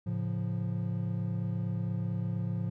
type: chord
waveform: triangle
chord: A augmented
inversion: none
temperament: equal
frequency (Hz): 110 / 138.59 / 174.61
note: A2 / C#3 / E#3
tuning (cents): 0 / 0 / 0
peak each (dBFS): -31 / -36 / -32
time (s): 0.06-2.7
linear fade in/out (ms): 10
effects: none